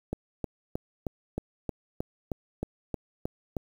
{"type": "click train", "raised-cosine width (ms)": 2, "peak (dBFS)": -17, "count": 12, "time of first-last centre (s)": [0.13, 3.567], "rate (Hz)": 3.2, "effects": ["8-bit"]}